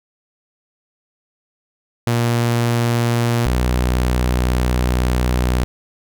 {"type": "tone pair in turn", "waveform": "sawtooth", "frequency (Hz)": [118.3, 61.89], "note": ["A#2", "B1"], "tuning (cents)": [26, 4], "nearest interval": "major seventh", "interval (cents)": 1122, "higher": "first", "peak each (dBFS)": -11, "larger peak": "neither", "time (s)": [[2.07, 3.46], [3.46, 5.64]], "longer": "second", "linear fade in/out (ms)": 0, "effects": []}